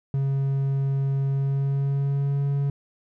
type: tone with pitch glide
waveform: triangle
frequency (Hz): 137 to 140.53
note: C#3 to C#3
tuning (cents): -20 to +24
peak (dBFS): -19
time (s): 0.14-2.7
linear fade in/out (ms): 2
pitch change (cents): +44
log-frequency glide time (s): 1.28-2.43
effects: none